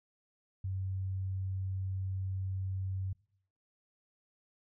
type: tone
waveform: sine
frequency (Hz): 95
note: F#2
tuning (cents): +46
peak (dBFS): -33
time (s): 0.64-3.13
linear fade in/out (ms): 5
effects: noise-tail reverb RT60 0.7 s tail -25 dB re dry